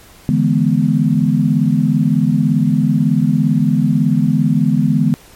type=chord; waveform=sine; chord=E dominant seventh; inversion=third; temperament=equal with one note detuned; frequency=146.83 / 164.81 / 210.1 / 246.9 Hz; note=D3 / E3 / G#3 / B3; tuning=0 / 0 / +20 / 0 cents; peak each=-16 dBFS; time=0.29-5.14 s; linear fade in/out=0 ms; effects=pink hiss -43 dBFS RMS until 5.35 s + MP3 64 kbps